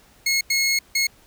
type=tone bursts at uneven times; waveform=20% pulse; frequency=2171 Hz; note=C#7; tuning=37 cents flat; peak=-13 dBFS; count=3; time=0.26-0.41 / 0.5-0.79 / 0.95-1.07 s; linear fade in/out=5 ms; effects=pink hiss -54 dBFS RMS until 1.26 s